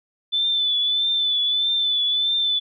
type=tone with vibrato; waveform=sine; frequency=3505 Hz; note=A7; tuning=7 cents flat; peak=-18 dBFS; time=0.32-2.6 s; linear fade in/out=20 ms; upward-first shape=triangle; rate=1.6 Hz; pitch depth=46 cents each way; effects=none